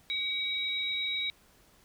sine tone pair together, 2275 / 3823 Hz, C#7 / A#7, +44 / +43 cents, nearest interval major sixth, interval 899 cents, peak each -34 / -31 dBFS, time 0.1-1.3 s, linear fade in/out 0 ms, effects pink hiss -62 dBFS RMS until 1.84 s

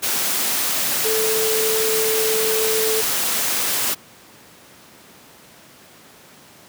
sine tone in noise, 440 Hz, A4, in tune, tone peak -20 dBFS, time 1.04-3.02 s, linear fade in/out 20 ms, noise white, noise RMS -21 dBFS, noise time 0.02-3.95 s, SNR -2 dB, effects pink hiss -46 dBFS RMS until 6.68 s + high-pass 150 Hz 12 dB/octave

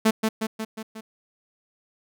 sawtooth tone with echo, 220 Hz, A3, in tune, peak -12 dBFS, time 0.05-0.11 s, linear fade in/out 10 ms, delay 180 ms, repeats 5, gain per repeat -4 dB, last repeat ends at 1.01 s, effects none

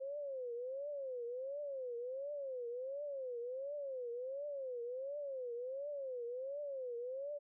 sine tone with vibrato, 526 Hz, C5, 9 cents sharp, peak -40 dBFS, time 0-7.39 s, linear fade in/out 20 ms, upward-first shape triangle, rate 1.4 Hz, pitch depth 210 cents each way, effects none

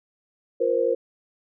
sine chord, F suspended fourth, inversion none, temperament equal with one note detuned, 349.2 / 471.6 / 523.3 Hz, F4 / Bb4 / C5, 0 / +20 / 0 cents, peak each -28 / -22 / -23 dBFS, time 0.6-0.95 s, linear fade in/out 10 ms, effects none

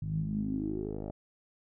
10% pulse tone with low-pass filter sweep, 51.91 Hz, G#1, in tune, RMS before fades -34 dBFS, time 0.02-1.11 s, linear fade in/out 5 ms, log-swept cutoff 130 to 580 Hz, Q 7.4, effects none

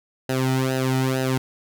sawtooth tone with flanger, 130.81 Hz, C3, in tune, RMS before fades -22 dBFS, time 0.29-1.38 s, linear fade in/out 5 ms, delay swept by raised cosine 0.88 to 1.85 ms, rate 2.2 Hz, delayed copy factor -0.95, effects none

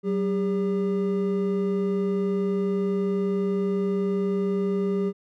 triangle tone pair together, 189.9 / 402 Hz, F#3 / G4, +45 / +44 cents, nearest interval octave + minor second, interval 1299 cents, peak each -23 dBFS, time 0.03-5.13 s, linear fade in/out 50 ms, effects none

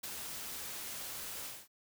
white noise with ADSR envelope, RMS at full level -40 dBFS, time 0.03-1.68 s, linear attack 10 ms, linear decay 22 ms, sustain -3 dB, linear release 230 ms, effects none

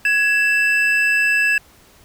triangle tone pair together, 1672 / 2652 Hz, G#6 / E7, +11 / +10 cents, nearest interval minor sixth, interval 799 cents, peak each -15 dBFS, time 0.05-1.58 s, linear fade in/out 2 ms, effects pink hiss -50 dBFS RMS until 2.04 s

